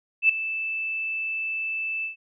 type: tone with ADSR envelope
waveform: sine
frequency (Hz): 2637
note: E7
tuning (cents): 0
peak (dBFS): -12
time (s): 0.22-2.16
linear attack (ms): 73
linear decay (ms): 4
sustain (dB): -14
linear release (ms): 120
effects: none